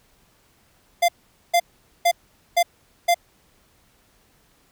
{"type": "tone bursts", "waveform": "square", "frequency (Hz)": 693, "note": "F5", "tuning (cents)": -14, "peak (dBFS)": -15, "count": 5, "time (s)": [1.02, 3.145], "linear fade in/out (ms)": 10, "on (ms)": 65, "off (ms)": 450, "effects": ["pink hiss -60 dBFS RMS until 4.71 s"]}